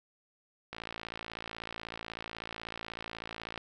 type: click train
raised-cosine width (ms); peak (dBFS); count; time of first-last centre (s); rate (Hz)
0.3; -23; 161; 0.73-3.577; 56.2
effects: none